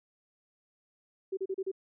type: tone bursts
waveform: sine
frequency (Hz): 382.8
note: G4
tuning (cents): -41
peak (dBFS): -30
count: 5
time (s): 1.32-1.716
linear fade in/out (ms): 10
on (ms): 52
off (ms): 34
effects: none